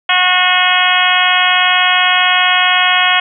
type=harmonic tone with a mistuned harmonic; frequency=364.4 Hz; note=F#4; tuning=26 cents flat; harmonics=2 / 3 / 4 / 5 / 6 / 7 / 8 / 9; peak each=-17 / -17 / -17 / -17 / -17 / -17 / -17 / -17 dBFS; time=0.09-3.2 s; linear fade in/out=5 ms; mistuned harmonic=6; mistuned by=-18 cents; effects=none